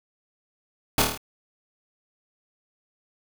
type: noise with echo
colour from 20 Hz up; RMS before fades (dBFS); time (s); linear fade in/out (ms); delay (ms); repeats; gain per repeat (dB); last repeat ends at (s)
pink; -20; 0.98-1.02; 2; 26; 6; -3; 1.176
effects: none